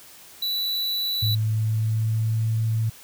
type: tone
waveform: square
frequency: 3951 Hz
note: B7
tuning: in tune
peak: -24 dBFS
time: 0.42-1.35 s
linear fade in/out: 5 ms
type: tone with pitch glide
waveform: sine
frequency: 108.9 to 111.7 Hz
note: A2 to A2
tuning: -17 to +27 cents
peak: -20 dBFS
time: 1.22-2.9 s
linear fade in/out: 10 ms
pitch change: +44 cents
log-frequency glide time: 1.36-2.44 s
effects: white hiss -47 dBFS RMS until 3.03 s